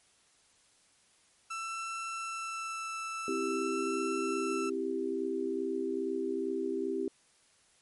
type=tone with vibrato; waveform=30% pulse; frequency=1331 Hz; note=E6; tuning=16 cents sharp; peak=-33 dBFS; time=1.5-4.7 s; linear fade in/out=10 ms; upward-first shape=sine; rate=0.48 Hz; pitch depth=10 cents each way
type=chord; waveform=sine; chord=C major; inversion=none; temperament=equal; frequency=261.6 / 329.6 / 392 Hz; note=C4 / E4 / G4; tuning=0 / 0 / 0 cents; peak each=-37 / -36 / -33 dBFS; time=3.28-7.08 s; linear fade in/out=2 ms
effects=white hiss -66 dBFS RMS until 7.81 s + MP3 48 kbps